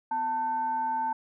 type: tone with frequency modulation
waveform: sine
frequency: 890 Hz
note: A5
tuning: 20 cents sharp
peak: -26 dBFS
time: 0.11-1.13 s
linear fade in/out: 5 ms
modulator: 638 Hz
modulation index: 0.29
effects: none